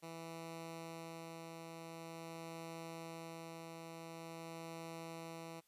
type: tone with tremolo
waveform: 10% pulse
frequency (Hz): 164.81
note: E3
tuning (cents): 0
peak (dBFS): -38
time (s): 0.02-5.61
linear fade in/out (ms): 20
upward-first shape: sine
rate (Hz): 0.46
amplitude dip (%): 25
effects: white hiss -75 dBFS RMS until 5.67 s + resampled to 32000 Hz